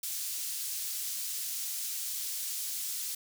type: high-pass noise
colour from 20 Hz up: pink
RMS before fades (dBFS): -36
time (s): 0.03-3.15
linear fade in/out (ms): 5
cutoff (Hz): 5900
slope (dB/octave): 12
effects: none